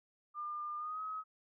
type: tone with pitch glide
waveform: sine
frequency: 1202 to 1273.5 Hz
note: D6 to D#6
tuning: +40 to +40 cents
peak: -38 dBFS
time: 0.34-1.24 s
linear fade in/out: 50 ms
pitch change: +100 cents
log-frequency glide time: 0.77-1.01 s
effects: none